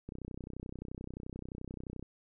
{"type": "click train", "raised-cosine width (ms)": 3, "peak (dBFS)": -29, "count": 62, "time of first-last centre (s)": [0.09, 2.027], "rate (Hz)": 31.5, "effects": []}